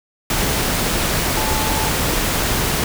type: tone in noise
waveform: sine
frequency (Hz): 871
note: A5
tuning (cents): -18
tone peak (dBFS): -25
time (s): 1.37-1.89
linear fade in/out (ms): 2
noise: pink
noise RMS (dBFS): -19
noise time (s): 0.3-2.84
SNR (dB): -9
effects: none